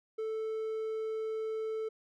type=tone; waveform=triangle; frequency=440 Hz; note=A4; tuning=in tune; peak=-31 dBFS; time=0.18-1.89 s; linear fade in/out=10 ms; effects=none